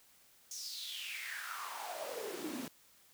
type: noise with high-pass filter sweep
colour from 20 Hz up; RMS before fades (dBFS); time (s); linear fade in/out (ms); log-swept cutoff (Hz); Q
pink; -43; 0.51-2.68; 2; 6200 to 220; 6.4
effects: white hiss -65 dBFS RMS until 3.13 s